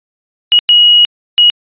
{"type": "tone bursts at uneven times", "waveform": "sine", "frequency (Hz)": 2900, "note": "F#7", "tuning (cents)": -35, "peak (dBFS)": -3, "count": 3, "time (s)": [[0.52, 0.59], [0.69, 1.05], [1.38, 1.5]], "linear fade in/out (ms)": 0, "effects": ["resampled to 8000 Hz"]}